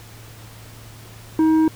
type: tone with tanh clipping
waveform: sine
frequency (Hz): 316.8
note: D#4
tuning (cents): +31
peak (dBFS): -14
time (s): 1.39-1.68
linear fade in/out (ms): 2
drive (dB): 7
effects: added 111 Hz sine -41 dBFS peak until 1.75 s + pink hiss -44 dBFS RMS until 1.75 s